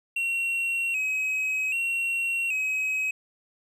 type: tone with vibrato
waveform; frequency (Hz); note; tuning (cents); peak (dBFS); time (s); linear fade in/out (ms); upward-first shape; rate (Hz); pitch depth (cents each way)
triangle; 2637; E7; 0; -23; 0.16-3.11; 5; square; 0.64; 63
effects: none